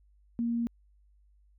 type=tone; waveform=sine; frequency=234.3 Hz; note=A#3; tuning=9 cents sharp; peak=-27 dBFS; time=0.39-0.67 s; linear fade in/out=0 ms; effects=added 50 Hz sine -60 dBFS peak until 1.58 s